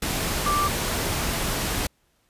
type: tone in noise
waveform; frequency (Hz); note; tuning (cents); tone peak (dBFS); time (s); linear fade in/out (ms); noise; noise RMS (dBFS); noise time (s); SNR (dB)
sine; 1174.7; D6; 0; -21; 0.46-0.68; 5; pink; -26; 0.02-1.87; +2
effects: pink hiss -67 dBFS RMS until 2.29 s + resampled to 32000 Hz